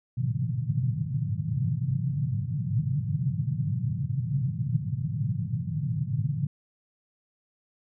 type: band-pass noise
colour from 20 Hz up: pink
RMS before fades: -28 dBFS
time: 0.17-6.47 s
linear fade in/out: 5 ms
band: 110 to 160 Hz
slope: 48 dB/octave
effects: none